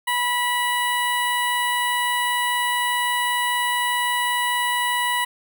15% pulse tone with notch filter, 977 Hz, B5, 19 cents flat, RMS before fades -22 dBFS, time 0.07-5.25 s, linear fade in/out 10 ms, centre 5100 Hz, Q 0.84, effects none

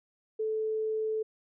sine tone, 436.6 Hz, A4, 13 cents flat, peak -28 dBFS, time 0.39-1.23 s, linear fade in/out 10 ms, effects none

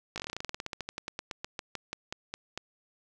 slowing click train, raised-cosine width 0.2 ms, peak -18 dBFS, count 29, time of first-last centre 0.16-2.576 s, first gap 18 ms, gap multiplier 1.1, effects none

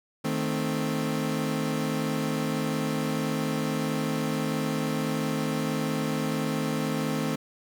30% pulse chord, A diminished, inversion second, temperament equal, 155.56 / 220 / 261.6 Hz, Eb3 / A3 / C4, 0 / 0 / 0 cents, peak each -28 dBFS, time 0.24-7.36 s, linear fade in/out 10 ms, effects none

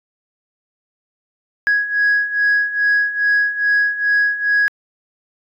sine beating tone pair, 1661.2 / 1663.6 Hz, G#6 / G#6, 0 / +2 cents, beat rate 2.4 Hz, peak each -18 / -14 dBFS, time 1.67-4.68 s, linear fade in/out 0 ms, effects tanh soft clip ceiling -9 dBFS

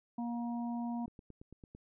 harmonic tone, 236.9 Hz, A#3, 28 cents sharp, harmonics 1 / 3 / 4, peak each -35 / -45 / -47 dBFS, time 0.18-1.06 s, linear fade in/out 5 ms
click train, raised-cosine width 3 ms, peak -38 dBFS, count 7, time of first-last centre 1.08-1.75 s, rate 8.96 Hz
effects none

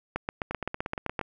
two click trains, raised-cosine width 0.5 ms, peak -17 / -14 dBFS, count 7 / 9, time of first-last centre 0.51-1.213 / 0.16-1.192 s, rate 8.54 / 7.75 Hz, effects none

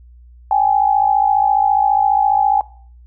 sine tone pair together, 788.3 / 843 Hz, G5 / G#5, +9 / +26 cents, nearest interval minor second, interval 117 cents, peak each -14 dBFS, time 0.51-2.61 s, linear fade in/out 2 ms, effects noise-tail reverb RT60 0.5 s tail -20 dB re dry + added 60 Hz sine -40 dBFS peak until 3.06 s

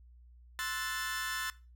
sawtooth chord, F# half-diminished seventh, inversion second, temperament equal, 1046.5 / 1318.5 / 1480 / 1760 Hz, C6 / E6 / F#6 / A6, 0 / 0 / 0 / 0 cents, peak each -39 / -39 / -38 / -33 dBFS, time 0.59-1.5 s, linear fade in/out 0 ms, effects noise-tail reverb RT60 0.3 s tail -19 dB re dry + added 60 Hz sine -54 dBFS peak until 1.75 s

